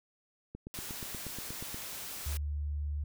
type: click train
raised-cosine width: 3 ms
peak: -29 dBFS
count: 11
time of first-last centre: 0.55-1.745 s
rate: 8.37 Hz
type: noise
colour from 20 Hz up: white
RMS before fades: -42 dBFS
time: 0.74-2.37 s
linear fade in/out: 0 ms
type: tone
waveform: sine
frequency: 73.42 Hz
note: D2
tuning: in tune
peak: -32 dBFS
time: 2.26-3.04 s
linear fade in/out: 5 ms
effects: none